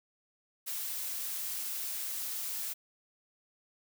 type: noise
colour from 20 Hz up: blue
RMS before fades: -37 dBFS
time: 0.66-2.74 s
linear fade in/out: 20 ms
effects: none